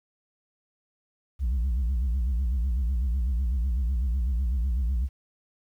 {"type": "tone with vibrato", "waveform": "sine", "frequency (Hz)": 62, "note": "B1", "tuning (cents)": 7, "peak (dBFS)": -20, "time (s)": [1.39, 5.09], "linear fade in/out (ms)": 50, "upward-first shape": "sine", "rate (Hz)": 8, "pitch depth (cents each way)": 190, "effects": ["tanh soft clip ceiling -22 dBFS", "10-bit"]}